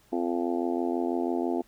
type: harmonic tone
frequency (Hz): 86.1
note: F2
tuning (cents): -24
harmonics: 3 / 4 / 5 / 6 / 7 / 8 / 9 / 10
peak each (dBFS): -30 / -29 / -35 / -42 / -45 / -35 / -40 / -42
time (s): 0.12-1.62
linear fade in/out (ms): 10
effects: pink hiss -62 dBFS RMS until 1.67 s